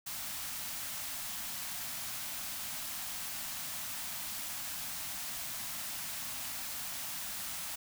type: band-stop noise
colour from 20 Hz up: white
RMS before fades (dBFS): -40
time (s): 0.06-7.76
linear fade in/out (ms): 10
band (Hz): 300 to 600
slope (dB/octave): 48
effects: none